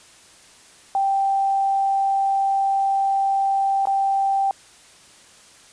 sine tone with dropouts, 784 Hz, G5, in tune, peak -17 dBFS, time 0.95-4.51 s, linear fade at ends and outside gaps 1 ms, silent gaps 3.855-3.871 s, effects white hiss -49 dBFS RMS until 5.72 s + resampled to 22050 Hz

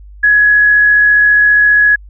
sine tone with amplitude modulation, 1681 Hz, G#6, 20 cents sharp, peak -4 dBFS, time 0.23-1.96 s, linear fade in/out 10 ms, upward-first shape sine, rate 74.8 Hz, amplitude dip 25%, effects added 50 Hz sine -32 dBFS peak until 2.09 s

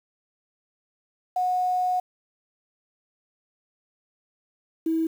sine tone pair in turn, 730 / 324.1 Hz, F#5 / E4, -24 / -29 cents, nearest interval octave + major second, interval 1405 cents, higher first, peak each -21 / -21 dBFS, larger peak neither, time 1.36-2 / 4.86-5.07 s, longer first, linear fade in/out 5 ms, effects 8-bit

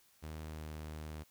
sawtooth tone with pitch glide, 77.9 to 77.18 Hz, D#2 to D#2, +3 to -13 cents, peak -39 dBFS, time 0.22-1.24 s, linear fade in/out 20 ms, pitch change -16 cents, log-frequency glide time 0.56-0.67 s, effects white hiss -68 dBFS RMS until 1.3 s

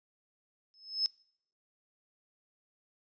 sine tone with exponential growth, 5200 Hz, E8, 24 cents flat, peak -24 dBFS, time 0.74-1.06 s, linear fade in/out 0 ms, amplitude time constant 69 ms, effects noise-tail reverb RT60 0.6 s tail -23 dB re dry + resampled to 16000 Hz

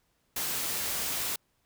white noise, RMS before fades -32 dBFS, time 0.36-1.36 s, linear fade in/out 5 ms, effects pink hiss -73 dBFS RMS until 1.65 s

